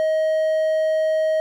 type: tone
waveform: triangle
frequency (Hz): 630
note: D#5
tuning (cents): +21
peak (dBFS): -15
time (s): 0-1.4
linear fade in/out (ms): 0
effects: none